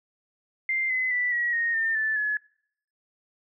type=tone with pitch steps; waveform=sine; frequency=2093 / 2032 / 1973.2 / 1916 / 1860.3 / 1806.3 / 1753.9 / 1703 Hz; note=C7 / B6 / B6 / A#6 / A#6 / A6 / A6 / G#6; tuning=0 / +49 / -2 / +47 / -4 / +45 / -6 / +43 cents; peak=-23 dBFS; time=0.69-2.37 s; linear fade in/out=2 ms; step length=210 ms; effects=noise-tail reverb RT60 0.7 s tail -25 dB re dry